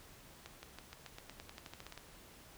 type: accelerating click train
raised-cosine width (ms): 0.2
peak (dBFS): -30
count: 16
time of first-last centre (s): 0.46-1.977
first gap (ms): 170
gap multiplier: 0.92
effects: pink hiss -58 dBFS RMS until 2.57 s